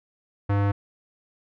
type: tone with low-pass filter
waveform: square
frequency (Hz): 100.7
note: G2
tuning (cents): +47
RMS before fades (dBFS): -22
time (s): 0.49-0.72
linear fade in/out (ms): 10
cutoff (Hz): 1500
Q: 1.1
effects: none